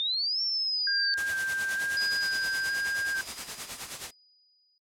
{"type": "exponential two-way sweep", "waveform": "sine", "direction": "up then down", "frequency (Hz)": [3576, 5470, 4544], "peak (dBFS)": -26, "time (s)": [0, 1.14], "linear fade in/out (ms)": 0, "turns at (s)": 0.42}
{"type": "tone with vibrato", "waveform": "sine", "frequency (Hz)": 1591, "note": "G6", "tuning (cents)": 25, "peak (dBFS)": -28, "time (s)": [0.87, 3.21], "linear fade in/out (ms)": 2, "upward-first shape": "square", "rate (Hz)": 1.1, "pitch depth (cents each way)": 17}
{"type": "noise with tremolo", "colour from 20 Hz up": "white", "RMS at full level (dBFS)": -35, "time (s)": [1.17, 4.11], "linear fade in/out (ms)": 10, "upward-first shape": "sine", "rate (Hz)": 9.5, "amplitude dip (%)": 65}
{"type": "tone with exponential decay", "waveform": "sine", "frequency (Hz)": 4935, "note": "D#8", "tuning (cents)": -15, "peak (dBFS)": -27, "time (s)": [1.97, 4.78], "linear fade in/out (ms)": 1, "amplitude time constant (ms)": 610}
{"effects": ["noise-tail reverb RT60 0.1 s tail -20 dB re dry", "low-pass 10000 Hz 12 dB/octave"]}